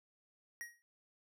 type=tone with exponential decay; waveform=square; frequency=1890 Hz; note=A#6; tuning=23 cents sharp; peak=-40 dBFS; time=0.61-0.82 s; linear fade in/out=0 ms; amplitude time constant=44 ms; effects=none